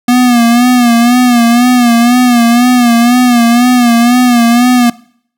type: tone with vibrato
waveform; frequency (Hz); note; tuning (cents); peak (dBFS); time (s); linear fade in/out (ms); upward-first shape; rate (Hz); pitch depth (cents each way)
square; 241.3; B3; -40; -5; 0.08-4.9; 5; sine; 2; 64
effects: noise-tail reverb RT60 0.6 s tail -22 dB re dry